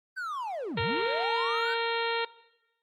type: linear two-way sweep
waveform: triangle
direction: down then up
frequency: 1570 to 82 to 1570 Hz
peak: -30 dBFS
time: 0.16-1.75 s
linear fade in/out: 20 ms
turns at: 0.81 s
type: harmonic tone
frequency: 462.1 Hz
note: A#4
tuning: 15 cents flat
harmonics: 1 / 2 / 3 / 4 / 5 / 6 / 7 / 8 / 9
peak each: -31 / -34 / -36 / -37 / -38 / -39 / -39 / -40 / -41 dBFS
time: 0.77-2.25 s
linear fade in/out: 5 ms
effects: noise-tail reverb RT60 0.9 s tail -18 dB re dry + Opus 24 kbps